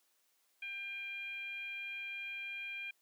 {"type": "tone with frequency modulation", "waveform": "sine", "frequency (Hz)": 2401, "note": "D7", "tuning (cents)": 38, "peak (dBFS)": -40, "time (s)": [0.62, 2.91], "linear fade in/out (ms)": 5, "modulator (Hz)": 818, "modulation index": 0.5, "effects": ["white hiss -75 dBFS RMS until 3.01 s", "high-pass 300 Hz 12 dB/octave"]}